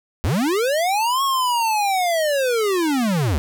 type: linear two-way sweep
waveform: square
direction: up then down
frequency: 63.7 to 1108.7 to 63.7 Hz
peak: -18 dBFS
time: 0.24-3.38 s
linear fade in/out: 0 ms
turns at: 1.23 s
effects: none